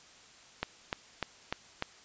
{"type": "click train", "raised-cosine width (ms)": 0.3, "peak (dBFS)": -15, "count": 5, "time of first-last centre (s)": [0.63, 1.824], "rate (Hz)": 3.35, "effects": ["white hiss -56 dBFS RMS until 2.04 s", "resampled to 16000 Hz"]}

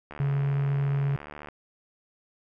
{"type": "click train", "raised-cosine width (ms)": 0.5, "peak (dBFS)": -25, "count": 103, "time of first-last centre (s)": [0.11, 1.487], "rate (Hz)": 74.1}
{"type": "tone", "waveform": "triangle", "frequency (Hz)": 139.6, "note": "C#3", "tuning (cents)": 13, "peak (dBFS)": -21, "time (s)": [0.2, 1.16], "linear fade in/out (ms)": 0}
{"effects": []}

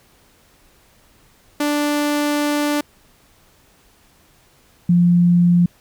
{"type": "tone pair in turn", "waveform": ["sawtooth", "sine"], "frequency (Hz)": [293.7, 174.64], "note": ["D4", "F3"], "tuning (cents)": [0, 0], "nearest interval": "major sixth", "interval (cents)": 900, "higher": "first", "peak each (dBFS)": [-13, -10], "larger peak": "second", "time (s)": [[1.6, 2.81], [4.89, 5.66]], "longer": "first", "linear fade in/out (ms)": 5, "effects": ["pink hiss -54 dBFS RMS until 5.8 s"]}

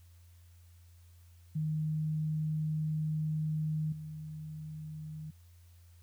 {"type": "tone with level steps", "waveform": "sine", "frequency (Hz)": 154.9, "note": "D#3", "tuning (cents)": -7, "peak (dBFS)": [-30, -40], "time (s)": [1.55, 5.31], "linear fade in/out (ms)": 10, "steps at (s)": 3.92, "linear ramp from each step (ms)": 5, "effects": ["added 86 Hz sine -55 dBFS peak until 6.02 s", "white hiss -69 dBFS RMS until 6.02 s"]}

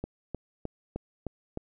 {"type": "click train", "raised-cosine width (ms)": 2, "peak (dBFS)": -20, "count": 6, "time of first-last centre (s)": [0.04, 1.574], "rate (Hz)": 3.26, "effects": []}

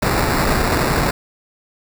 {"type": "noise with sample-and-hold", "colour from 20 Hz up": "pink", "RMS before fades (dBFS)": -17, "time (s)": [0.02, 1.11], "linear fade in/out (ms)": 5, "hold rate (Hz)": 3150, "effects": []}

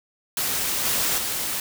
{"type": "noise with level steps", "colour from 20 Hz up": "white", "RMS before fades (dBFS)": [-25, -23, -27], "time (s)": [0.37, 1.6], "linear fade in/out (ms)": 2, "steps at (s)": [0.85, 1.18], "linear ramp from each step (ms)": 2, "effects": []}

